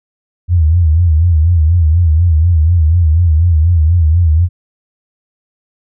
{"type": "tone with vibrato", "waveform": "sine", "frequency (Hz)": 82.41, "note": "E2", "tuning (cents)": 0, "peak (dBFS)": -6, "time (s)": [0.48, 4.49], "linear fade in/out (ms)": 50, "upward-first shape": "sine", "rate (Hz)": 4.1, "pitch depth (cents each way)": 130, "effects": []}